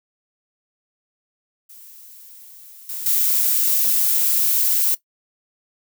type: noise with level steps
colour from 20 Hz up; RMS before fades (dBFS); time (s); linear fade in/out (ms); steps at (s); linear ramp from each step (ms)
violet; -43 / -29 / -18; 1.69-4.95; 10; 2.89 / 3.06; 2
effects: noise-tail reverb RT60 0.1 s tail -17 dB re dry